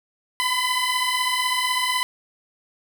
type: beating tone pair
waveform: 15% pulse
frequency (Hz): 1000 / 1016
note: B5 / B5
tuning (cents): +21 / +49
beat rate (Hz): 16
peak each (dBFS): -17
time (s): 0.4-2.03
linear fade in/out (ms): 0
effects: none